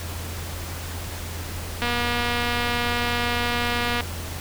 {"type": "click train", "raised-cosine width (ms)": 0.3, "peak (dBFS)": -9, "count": 526, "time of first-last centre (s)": [1.82, 4.008], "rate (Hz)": 240, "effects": ["added 85 Hz sine -32 dBFS peak until 4.4 s", "pink hiss -35 dBFS RMS until 4.4 s"]}